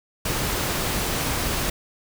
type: noise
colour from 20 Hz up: pink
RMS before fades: -25 dBFS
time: 0.25-1.7 s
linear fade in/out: 5 ms
effects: none